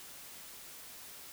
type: silence
effects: white hiss -50 dBFS RMS until 1.32 s

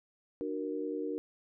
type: chord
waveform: sine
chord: D augmented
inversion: none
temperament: equal with one note detuned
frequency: 299.7 / 370 / 466.2 Hz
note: D4 / F#4 / A#4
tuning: +35 / 0 / 0 cents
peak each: -37 / -39 / -37 dBFS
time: 0.41-1.18 s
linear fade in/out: 0 ms
effects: none

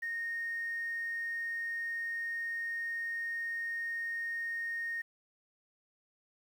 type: tone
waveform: sine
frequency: 1851 Hz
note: A#6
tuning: 13 cents flat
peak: -33 dBFS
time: 0.02-5.02 s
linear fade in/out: 10 ms
effects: tanh soft clip ceiling -30 dBFS + 10-bit

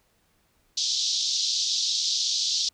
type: band-pass noise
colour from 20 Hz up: pink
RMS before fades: -26 dBFS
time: 0.77-2.69 s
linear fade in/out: 5 ms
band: 3600 to 6200 Hz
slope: 48 dB/octave
effects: pink hiss -67 dBFS RMS until 2.73 s

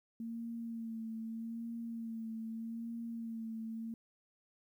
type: tone with vibrato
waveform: sine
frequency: 227.7 Hz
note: A#3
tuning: 40 cents flat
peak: -39 dBFS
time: 0.2-3.94 s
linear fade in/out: 2 ms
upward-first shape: sine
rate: 0.81 Hz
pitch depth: 32 cents each way
effects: 12-bit

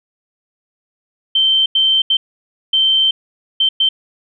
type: tone bursts at uneven times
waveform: sine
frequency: 3113 Hz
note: G7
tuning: 13 cents flat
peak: -10 dBFS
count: 6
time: 1.35-1.66 / 1.75-2.02 / 2.1-2.17 / 2.73-3.11 / 3.6-3.69 / 3.8-3.89 s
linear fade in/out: 5 ms
effects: none

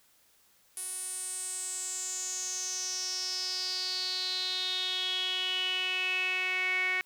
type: tone with band-pass filter sweep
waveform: sawtooth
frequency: 370 Hz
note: F#4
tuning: in tune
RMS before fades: -33 dBFS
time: 0.77-7.01 s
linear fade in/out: 0 ms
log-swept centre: 10000 to 2100 Hz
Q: 7.8
effects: white hiss -65 dBFS RMS until 7.05 s

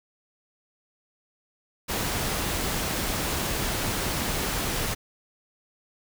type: noise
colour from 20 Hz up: pink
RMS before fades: -28 dBFS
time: 1.88-4.95 s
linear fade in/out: 20 ms
effects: none

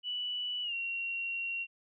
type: tone with pitch glide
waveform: sine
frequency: 2960 to 2746 Hz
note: F#7 to F7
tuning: 0 to -30 cents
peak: -33 dBFS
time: 0.03-1.67 s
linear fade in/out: 50 ms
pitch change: -130 cents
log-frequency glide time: 0.63-0.74 s
effects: none

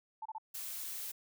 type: tone bursts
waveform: sine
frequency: 880 Hz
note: A5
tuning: in tune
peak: -39 dBFS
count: 3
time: 0.22-0.383 s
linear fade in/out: 5 ms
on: 35 ms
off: 29 ms
type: noise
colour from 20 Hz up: blue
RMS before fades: -42 dBFS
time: 0.54-1.12 s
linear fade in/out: 10 ms
effects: none

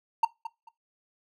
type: tone with echo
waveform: triangle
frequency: 913 Hz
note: A#5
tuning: 36 cents flat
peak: -15 dBFS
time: 0.23-0.25 s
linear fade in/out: 5 ms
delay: 220 ms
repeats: 2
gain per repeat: -14 dB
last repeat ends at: 0.69 s
effects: noise-tail reverb RT60 0.2 s tail -19 dB re dry

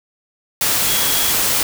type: tone in noise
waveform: sine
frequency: 3322 Hz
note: G#7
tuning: in tune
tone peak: -25 dBFS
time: 0.87-1.31 s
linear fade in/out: 2 ms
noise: white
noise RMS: -17 dBFS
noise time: 0.61-1.63 s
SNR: -11 dB
effects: none

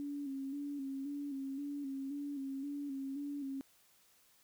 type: tone with vibrato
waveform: sine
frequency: 278.6 Hz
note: C#4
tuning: 9 cents sharp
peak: -38 dBFS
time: 0-3.61 s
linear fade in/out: 0 ms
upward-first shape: square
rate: 1.9 Hz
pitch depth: 48 cents each way
effects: white hiss -68 dBFS RMS until 4.43 s

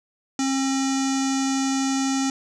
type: tone with low-pass filter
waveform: square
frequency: 268.8 Hz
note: C4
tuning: 47 cents sharp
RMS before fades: -23 dBFS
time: 0.39-2.3 s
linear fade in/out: 2 ms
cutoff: 6600 Hz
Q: 4.9
effects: none

